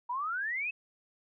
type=exponential sweep; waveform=sine; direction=up; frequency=940 to 2637 Hz; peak=-31 dBFS; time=0.09-0.71 s; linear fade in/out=10 ms; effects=none